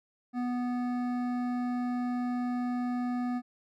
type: tone with hard clipping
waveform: triangle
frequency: 246.2 Hz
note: B3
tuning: 5 cents flat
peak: -31 dBFS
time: 0.33-3.42 s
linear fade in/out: 50 ms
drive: 16 dB
effects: none